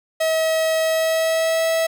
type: tone with pitch glide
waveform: 45% pulse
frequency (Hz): 641 to 651.5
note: E5 to E5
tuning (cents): -49 to -20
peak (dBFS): -17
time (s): 0.2-1.87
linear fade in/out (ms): 10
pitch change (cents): +29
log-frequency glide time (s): 0.81-1.66
effects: none